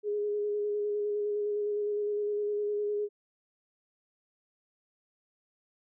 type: tone with vibrato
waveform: sine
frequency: 415 Hz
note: G#4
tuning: 1 cent flat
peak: -28 dBFS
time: 0.03-3.09 s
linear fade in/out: 50 ms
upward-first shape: square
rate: 9.8 Hz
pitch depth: 14 cents each way
effects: none